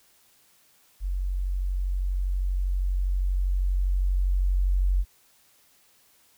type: tone with level ramp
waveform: sine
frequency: 46.25 Hz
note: F#1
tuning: in tune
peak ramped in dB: -25 to -19 dBFS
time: 1-5.05 s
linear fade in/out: 50 ms
effects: white hiss -61 dBFS RMS until 6.37 s